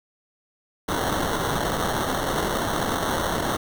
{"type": "noise with sample-and-hold", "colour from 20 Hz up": "blue", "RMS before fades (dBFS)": -25, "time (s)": [0.88, 3.57], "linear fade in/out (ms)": 10, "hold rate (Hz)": 2450, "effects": []}